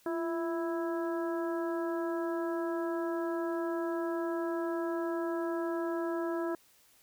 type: harmonic tone with a mistuned harmonic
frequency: 329.6 Hz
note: E4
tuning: in tune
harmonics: 1 / 2 / 3 / 4 / 5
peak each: -32 / -38 / -42 / -44 / -46 dBFS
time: 0.06-6.55 s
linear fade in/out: 2 ms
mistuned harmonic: 1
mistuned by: +57 cents
effects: white hiss -64 dBFS RMS until 7.02 s